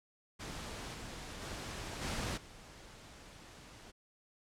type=noise with level steps; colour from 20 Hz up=pink; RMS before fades=-44 / -46 / -43 / -38 / -54 dBFS; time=0.39-3.92 s; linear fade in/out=20 ms; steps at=0.93 / 1.41 / 2.01 / 2.36 s; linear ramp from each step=20 ms; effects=low-pass 8000 Hz 12 dB/octave